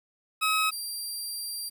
20% pulse tone pair in turn, 1277 / 4730 Hz, D#6 / D8, +45 / +12 cents, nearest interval octave + major seventh, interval 2267 cents, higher second, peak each -18 / -27 dBFS, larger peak first, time 0.41-0.71 / 0.71-1.7 s, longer second, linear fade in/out 20 ms, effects 10-bit

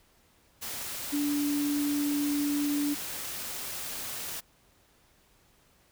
sine tone in noise, 290 Hz, D4, 22 cents flat, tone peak -26 dBFS, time 1.12-2.95 s, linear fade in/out 20 ms, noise white, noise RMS -37 dBFS, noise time 0.61-4.41 s, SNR +8 dB, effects pink hiss -64 dBFS RMS until 5.91 s

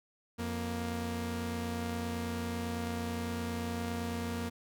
sawtooth tone pair together, 88.1 / 234.6 Hz, F2 / A#3, +16 / +11 cents, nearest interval octave + perfect fourth, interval 1695 cents, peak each -34 / -32 dBFS, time 0.38-4.5 s, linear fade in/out 20 ms, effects none

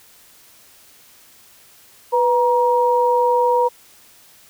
sine tone pair together, 493.9 / 945.9 Hz, B4 / A#5, 0 / +25 cents, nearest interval major seventh, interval 1125 cents, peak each -16 dBFS, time 2.12-3.69 s, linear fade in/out 20 ms, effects white hiss -49 dBFS RMS until 4.49 s

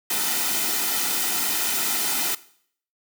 white noise with comb filter, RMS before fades -24 dBFS, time 0.1-2.35 s, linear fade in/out 5 ms, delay 1.8 ms, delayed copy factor -0.6, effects noise-tail reverb RT60 0.6 s tail -18 dB re dry + high-pass 200 Hz 12 dB/octave

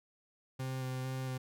40% pulse tone with vibrato, 130 Hz, C3, 11 cents flat, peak -35 dBFS, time 0.59-1.38 s, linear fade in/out 10 ms, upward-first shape square, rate 2.2 Hz, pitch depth 11 cents each way, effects none

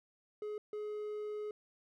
triangle tone bursts at uneven times, 421.5 Hz, G#4, 26 cents sharp, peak -36 dBFS, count 2, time 0.42-0.58 / 0.73-1.51 s, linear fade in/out 2 ms, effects none

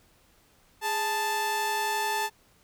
sawtooth tone pair together, 414.3 / 880 Hz, G#4 / A5, -4 / 0 cents, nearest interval octave + minor second, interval 1304 cents, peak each -31 / -23 dBFS, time 0.81-2.3 s, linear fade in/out 50 ms, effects pink hiss -62 dBFS RMS until 2.63 s

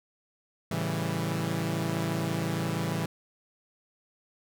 sawtooth chord, A dominant seventh, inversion none, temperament equal, 110 / 138.59 / 164.81 / 196 Hz, A2 / C#3 / E3 / G3, 0 / 0 / 0 / 0 cents, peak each -31 / -31 / -27 / -32 dBFS, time 0.71-3.06 s, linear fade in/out 5 ms, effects none

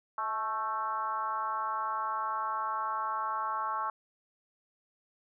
sine tone with frequency modulation, 1100 Hz, C#6, 14 cents flat, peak -30 dBFS, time 0.18-3.9 s, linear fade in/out 2 ms, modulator 229 Hz, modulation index 1.2, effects none

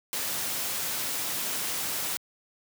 white noise, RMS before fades -31 dBFS, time 0.13-2.17 s, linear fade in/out 0 ms, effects high-pass 100 Hz 12 dB/octave

